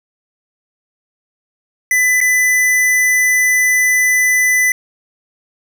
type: tone with dropouts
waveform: square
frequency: 2000 Hz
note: B6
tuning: 21 cents sharp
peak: -11 dBFS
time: 1.91-4.72 s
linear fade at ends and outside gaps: 2 ms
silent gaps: 2.205-2.212 s
effects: none